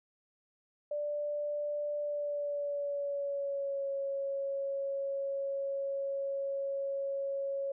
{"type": "tone with pitch glide", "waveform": "sine", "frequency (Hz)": [588, 551.8], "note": ["D5", "C#5"], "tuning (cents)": [2, -8], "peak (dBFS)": -32, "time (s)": [0.91, 7.72], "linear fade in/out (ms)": 5, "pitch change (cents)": -110, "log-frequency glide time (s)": [1.99, 3.89], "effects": []}